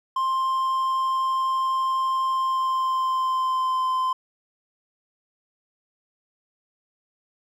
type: tone with pitch glide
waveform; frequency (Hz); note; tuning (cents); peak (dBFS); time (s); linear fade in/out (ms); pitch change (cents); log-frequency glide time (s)
triangle; 1052 to 1033.9; C6 to C6; +9 to -21; -19; 0.16-4.13; 5; -30; 2.3-3.9
effects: none